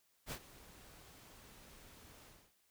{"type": "noise with ADSR envelope", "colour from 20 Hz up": "pink", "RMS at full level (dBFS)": -42, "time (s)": [0.26, 2.54], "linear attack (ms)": 57, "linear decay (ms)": 69, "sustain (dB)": -17, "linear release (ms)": 290, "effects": ["white hiss -75 dBFS RMS until 2.7 s"]}